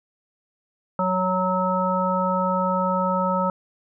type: harmonic tone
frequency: 185 Hz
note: F#3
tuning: in tune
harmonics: 1 / 3 / 5 / 7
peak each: -25 / -25 / -25 / -25 dBFS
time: 0.99-3.5 s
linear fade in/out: 2 ms
effects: none